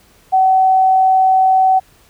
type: tone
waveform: sine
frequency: 757 Hz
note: F#5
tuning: 39 cents sharp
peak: -8 dBFS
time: 0.32-1.8 s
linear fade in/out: 20 ms
effects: pink hiss -50 dBFS RMS until 2.09 s